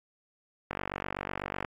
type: click train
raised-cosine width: 0.5 ms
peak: -17 dBFS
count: 46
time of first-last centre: 0.71-1.647 s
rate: 48 Hz
effects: AAC 64 kbps